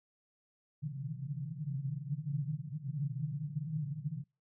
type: band-pass noise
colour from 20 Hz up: pink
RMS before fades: -38 dBFS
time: 0.82-4.24 s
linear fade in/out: 20 ms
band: 130 to 160 Hz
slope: 96 dB/octave
effects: noise-tail reverb RT60 0.3 s tail -26 dB re dry